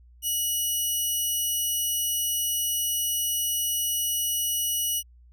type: tone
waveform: 5% pulse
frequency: 2925 Hz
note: F#7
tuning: 21 cents flat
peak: -16 dBFS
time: 0.22-5.03 s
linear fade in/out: 50 ms
effects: added 60 Hz sine -50 dBFS peak until 5.32 s